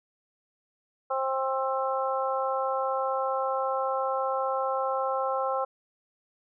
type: harmonic tone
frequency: 265.1 Hz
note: C4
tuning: 23 cents sharp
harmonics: 2 / 3 / 4 / 5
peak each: -29 / -31 / -32 / -33 dBFS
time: 1.1-5.65 s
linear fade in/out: 10 ms
effects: none